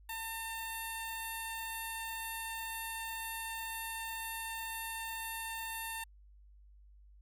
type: tone with notch filter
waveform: 5% pulse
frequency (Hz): 902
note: A5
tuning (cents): +43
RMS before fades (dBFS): -41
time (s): 0.09-6.04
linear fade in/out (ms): 5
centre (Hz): 5700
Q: 0.53
effects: added 50 Hz sine -56 dBFS peak until 7.21 s